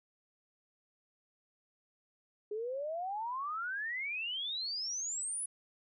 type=exponential sweep; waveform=sine; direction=up; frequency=410 to 10400 Hz; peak=-35 dBFS; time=2.51-5.46 s; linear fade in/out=5 ms; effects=none